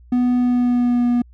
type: tone with pitch glide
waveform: triangle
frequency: 247.2 to 242 Hz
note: B3 to B3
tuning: +2 to -35 cents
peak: -12 dBFS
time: 0.12-1.22 s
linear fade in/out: 5 ms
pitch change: -37 cents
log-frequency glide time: 0.38-1.07 s
effects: added 60 Hz sine -43 dBFS peak until 1.33 s